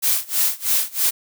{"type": "noise with tremolo", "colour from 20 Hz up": "blue", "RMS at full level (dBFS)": -17, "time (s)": [0.02, 1.11], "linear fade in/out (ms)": 20, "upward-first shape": "sine", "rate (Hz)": 3.1, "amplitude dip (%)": 95, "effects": []}